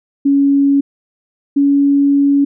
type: tone pair in turn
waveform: sine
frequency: 279.4 / 281.5 Hz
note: C#4 / C#4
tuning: +14 / +27 cents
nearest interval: unison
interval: 13 cents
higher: second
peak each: -8 dBFS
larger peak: neither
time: 0.25-0.81 / 1.56-2.45 s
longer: second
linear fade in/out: 10 ms
effects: none